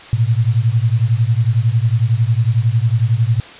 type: beating tone pair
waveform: sine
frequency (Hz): 110.1 / 121.1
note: A2 / B2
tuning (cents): +2 / -34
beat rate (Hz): 11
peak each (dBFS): -14 / -15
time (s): 0.13-3.4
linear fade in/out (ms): 0
effects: white hiss -36 dBFS RMS until 3.59 s + resampled to 8000 Hz